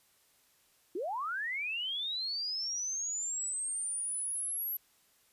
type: linear sweep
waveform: sine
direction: up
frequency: 316.2 to 11810 Hz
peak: -33 dBFS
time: 0.95-4.77 s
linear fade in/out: 5 ms
effects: white hiss -68 dBFS RMS until 5.32 s + resampled to 32000 Hz